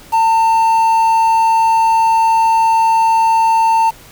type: tone with quantisation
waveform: triangle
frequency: 900 Hz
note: A5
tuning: 39 cents sharp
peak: -7 dBFS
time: 0.12-3.91 s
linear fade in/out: 20 ms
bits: 5
effects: pink hiss -40 dBFS RMS until 4.11 s